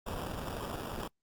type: noise with sample-and-hold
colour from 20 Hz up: pink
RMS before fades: -38 dBFS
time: 0.06-1.08 s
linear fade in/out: 10 ms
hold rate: 2100 Hz
effects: noise-tail reverb RT60 0.1 s tail -24 dB re dry + Opus 32 kbps